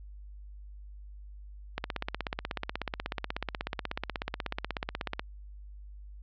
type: click train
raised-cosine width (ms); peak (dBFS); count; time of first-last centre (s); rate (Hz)
0.3; -15; 57; 1.78-5.195; 16.4
effects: added 50 Hz sine -44 dBFS peak until 6.22 s + low-pass 4000 Hz 12 dB/octave